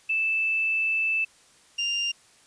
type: tone pair in turn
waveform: sine / 35% pulse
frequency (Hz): 2637 / 2794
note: E7 / F7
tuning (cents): 0 / 0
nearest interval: minor second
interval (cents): 100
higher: second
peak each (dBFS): -22 / -23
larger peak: first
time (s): 0.09-1.25 / 1.78-2.12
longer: first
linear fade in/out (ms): 10
effects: white hiss -57 dBFS RMS until 2.46 s + resampled to 22050 Hz